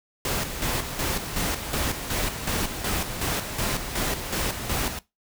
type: noise with tremolo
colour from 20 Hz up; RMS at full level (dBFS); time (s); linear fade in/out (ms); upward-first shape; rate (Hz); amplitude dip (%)
pink; -26; 0.25-4.99; 2; square; 2.7; 55
effects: noise-tail reverb RT60 0.2 s tail -19 dB re dry